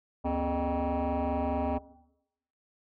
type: tone with frequency modulation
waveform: sine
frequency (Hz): 270.3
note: C#4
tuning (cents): -44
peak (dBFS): -24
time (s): 0.24-1.79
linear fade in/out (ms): 20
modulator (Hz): 172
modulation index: 3.7
effects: noise-tail reverb RT60 0.8 s tail -19 dB re dry + tanh soft clip ceiling -26 dBFS